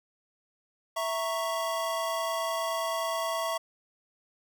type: chord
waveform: square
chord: A# diminished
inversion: second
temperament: equal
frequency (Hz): 659.3 / 932.3 / 1108.7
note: E5 / A#5 / C#6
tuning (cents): 0 / 0 / 0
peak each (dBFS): -32 / -37 / -34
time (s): 0.96-3.58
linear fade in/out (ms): 10
effects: none